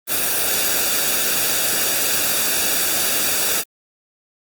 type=noise with comb filter; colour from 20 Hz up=white; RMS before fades=-19 dBFS; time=0.07-3.64 s; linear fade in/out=50 ms; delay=0.96 ms; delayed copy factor=-0.55; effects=Opus 32 kbps